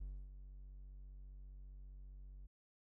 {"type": "tone with ADSR envelope", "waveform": "triangle", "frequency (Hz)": 47.53, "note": "F#1", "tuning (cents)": 47, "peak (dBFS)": -40, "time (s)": [0, 2.47], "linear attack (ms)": 13, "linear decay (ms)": 270, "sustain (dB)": -9, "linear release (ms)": 10, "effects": []}